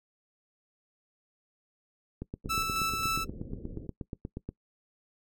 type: click train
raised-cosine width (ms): 3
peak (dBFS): -23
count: 20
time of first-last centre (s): 2.22-4.49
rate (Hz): 8.37
type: low-pass noise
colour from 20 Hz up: pink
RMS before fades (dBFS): -43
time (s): 2.44-3.87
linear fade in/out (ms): 5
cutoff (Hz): 490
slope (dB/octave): 48
type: tone with tremolo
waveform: sawtooth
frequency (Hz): 1318.5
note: E6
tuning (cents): 0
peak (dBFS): -24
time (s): 2.49-3.25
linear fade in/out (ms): 20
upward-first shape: square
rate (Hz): 3.7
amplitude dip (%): 30
effects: noise-tail reverb RT60 0.1 s tail -21 dB re dry